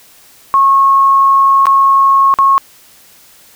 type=tone with dropouts; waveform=sine; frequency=1092 Hz; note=C#6; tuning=26 cents flat; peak=-5 dBFS; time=0.54-2.58 s; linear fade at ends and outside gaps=0 ms; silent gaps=1.656-1.668 / 2.34-2.387 s; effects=white hiss -43 dBFS RMS until 3.55 s